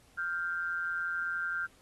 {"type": "tone pair together", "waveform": "sine", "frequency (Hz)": [1396.9, 1568], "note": ["F6", "G6"], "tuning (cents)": [0, 0], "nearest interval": "major second", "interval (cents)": 200, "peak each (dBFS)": [-33, -35], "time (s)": [0.17, 1.67], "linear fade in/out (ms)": 20, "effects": ["pink hiss -63 dBFS RMS until 1.81 s", "AAC 32 kbps"]}